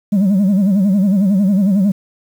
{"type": "tone with vibrato", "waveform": "sine", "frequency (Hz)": 196, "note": "G3", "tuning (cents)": 0, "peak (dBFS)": -7, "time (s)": [0.12, 1.92], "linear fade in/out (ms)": 10, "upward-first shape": "sine", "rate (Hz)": 11, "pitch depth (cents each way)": 120, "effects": ["tanh soft clip ceiling -9 dBFS", "7-bit"]}